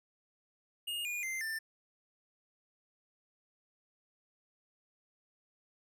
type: tone with pitch steps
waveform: square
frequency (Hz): 2847 / 2436 / 2084 / 1783.2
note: F7 / D#7 / C7 / A6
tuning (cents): +33 / -37 / -7 / +23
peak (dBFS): -36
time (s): 0.87-1.59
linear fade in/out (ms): 10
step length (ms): 180
effects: none